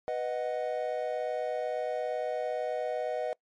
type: chord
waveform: triangle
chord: B major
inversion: none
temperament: equal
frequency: 493.9 / 622.3 / 740 Hz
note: B4 / D#5 / F#5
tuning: 0 / 0 / 0 cents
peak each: -32 / -31 / -34 dBFS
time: 0.08-3.33 s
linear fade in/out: 0 ms
effects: noise-tail reverb RT60 0.1 s tail -24 dB re dry + MP3 48 kbps